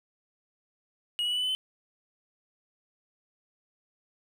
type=tone with pitch steps; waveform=triangle; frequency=2894 / 2924 / 2955 / 2986 / 3017 / 3048 Hz; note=F#7 / F#7 / F#7 / F#7 / F#7 / G7; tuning=-39 / -21 / -3 / +15 / +33 / -49 cents; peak=-25 dBFS; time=1.19-1.55 s; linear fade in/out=0 ms; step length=60 ms; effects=none